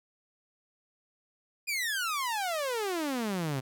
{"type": "exponential sweep", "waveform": "sawtooth", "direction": "down", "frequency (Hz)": [2474, 126.5], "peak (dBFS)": -26, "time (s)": [1.67, 3.61], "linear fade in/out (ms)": 20, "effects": []}